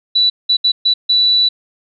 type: tone bursts at uneven times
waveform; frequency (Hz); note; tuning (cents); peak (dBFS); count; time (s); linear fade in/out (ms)
sine; 3955; B7; +2; -9; 5; 0.15-0.3 / 0.49-0.57 / 0.64-0.72 / 0.85-0.94 / 1.09-1.49; 10
effects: none